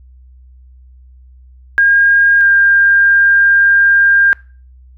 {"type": "tone pair in turn", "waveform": "sine", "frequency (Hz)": [1619, 1601.3], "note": ["G#6", "G6"], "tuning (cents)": [-45, 36], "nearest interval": "unison", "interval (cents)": 19, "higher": "first", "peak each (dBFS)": -6, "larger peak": "neither", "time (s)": [[1.78, 2.41], [2.41, 4.33]], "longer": "second", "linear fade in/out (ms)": 0, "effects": ["noise-tail reverb RT60 0.4 s tail -23 dB re dry", "added 63 Hz sine -38 dBFS peak until 4.97 s"]}